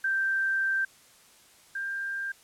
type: tone pair in turn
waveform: sine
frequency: 1568 / 1590.8 Hz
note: G6 / G6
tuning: 0 / +25 cents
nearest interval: unison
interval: 25 cents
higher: second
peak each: -24 / -30 dBFS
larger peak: first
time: 0.04-0.85 / 1.75-2.32 s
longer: first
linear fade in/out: 5 ms
effects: white hiss -57 dBFS RMS until 2.43 s + low-pass 11000 Hz 12 dB/octave